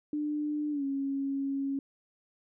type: tone with pitch glide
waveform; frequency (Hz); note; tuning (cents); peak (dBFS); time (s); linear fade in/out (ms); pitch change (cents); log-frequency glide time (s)
sine; 298.2 to 275; D4 to C#4; +27 to -14; -29; 0.13-1.79; 2; -141; 0.71-0.84
effects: none